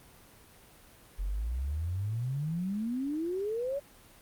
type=exponential sweep; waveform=sine; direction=up; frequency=43.13 to 580 Hz; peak=-30 dBFS; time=1.18-3.8 s; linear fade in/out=20 ms; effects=pink hiss -56 dBFS RMS until 4.21 s + Opus 32 kbps